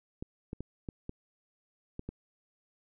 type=clicks; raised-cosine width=3 ms; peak=-25 dBFS; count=7; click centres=0.225 / 0.531 / 0.606 / 0.888 / 1.094 / 1.994 / 2.09 s; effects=none